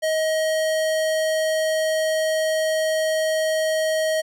square tone, 631 Hz, D#5, 24 cents sharp, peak -20 dBFS, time 0.02-4.22 s, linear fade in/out 20 ms, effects low-pass 12000 Hz 12 dB/octave

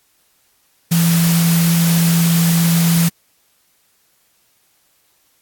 sine tone in noise, 167.7 Hz, E3, 30 cents sharp, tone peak -11 dBFS, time 0.91-3.09 s, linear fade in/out 10 ms, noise white, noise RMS -21 dBFS, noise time 0.91-3.09 s, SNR +7 dB, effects white hiss -59 dBFS RMS until 5.41 s + AAC 64 kbps

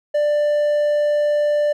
triangle tone, 591 Hz, D5, 11 cents sharp, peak -13 dBFS, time 0.14-1.73 s, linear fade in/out 10 ms, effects none

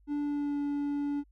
triangle tone with pitch glide, 291.3 to 287.3 Hz, D4 to D4, -14 to -38 cents, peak -27 dBFS, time 0.07-1.24 s, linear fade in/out 50 ms, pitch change -24 cents, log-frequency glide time 0.2-0.59 s, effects added 50 Hz sine -59 dBFS peak until 1.31 s

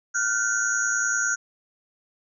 sine tone cluster, 1417 / 1527 / 5890 / 6660 Hz, F6 / G6 / F#8 / G#8, +25 / -46 / -9 / +4 cents, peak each -26 / -26 / -31 / -27 dBFS, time 0.14-1.36 s, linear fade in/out 20 ms, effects none

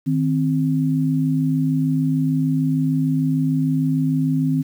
sine tone pair together, 155.56 / 262.2 Hz, D#3 / C4, 0 / +4 cents, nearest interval major sixth, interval 904 cents, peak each -19 dBFS, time 0.06-4.63 s, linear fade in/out 20 ms, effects 8-bit

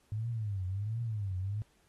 sine tone with vibrato, 103.9 Hz, G#2, 1 cent sharp, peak -32 dBFS, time 0.12-1.62 s, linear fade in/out 0 ms, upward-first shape triangle, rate 1.4 Hz, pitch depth 240 cents each way, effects pink hiss -70 dBFS RMS until 1.88 s + AAC 32 kbps

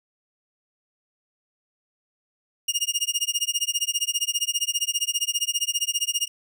20% pulse tone with tremolo, 2843 Hz, F7, 30 cents sharp, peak -15 dBFS, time 2.68-6.28 s, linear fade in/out 5 ms, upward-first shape sine, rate 15 Hz, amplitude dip 100%, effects none

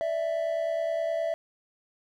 triangle tone pair together, 589.7 / 659.3 Hz, D5 / E5, +7 / 0 cents, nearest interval major second, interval 193 cents, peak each -31 / -25 dBFS, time 0.01-1.34 s, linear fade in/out 0 ms, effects none

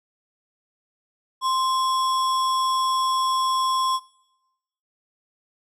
sine tone with sample-and-hold, 1046.5 Hz, C6, in tune, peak -19 dBFS, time 1.41-4 s, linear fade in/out 50 ms, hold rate 4410 Hz, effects noise-tail reverb RT60 1.0 s tail -23 dB re dry + low-pass 9000 Hz 12 dB/octave

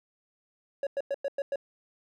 triangle tone bursts, 557 Hz, C#5, 8 cents sharp, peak -25 dBFS, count 6, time 0.83-1.558 s, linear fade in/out 2 ms, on 38 ms, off 100 ms, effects none

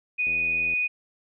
sine tone, 2479 Hz, D#7, 7 cents flat, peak -22 dBFS, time 0.18-0.88 s, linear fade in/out 20 ms
click train, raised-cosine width 2 ms, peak -31 dBFS, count 40, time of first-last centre 0.27-0.736 s, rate 83.7 Hz
effects none

